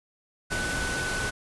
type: tone in noise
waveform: sine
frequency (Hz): 1496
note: F#6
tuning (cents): +19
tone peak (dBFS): -30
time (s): 0.5-1.31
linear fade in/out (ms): 20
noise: pink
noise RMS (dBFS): -31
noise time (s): 0.5-1.31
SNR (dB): -2
effects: resampled to 24000 Hz